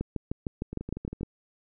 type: two click trains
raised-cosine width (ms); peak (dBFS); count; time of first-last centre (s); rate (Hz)
3; -23 / -17; 7 / 9; 0.73-1.21 / 0.01-1.231; 12.5 / 6.55
effects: none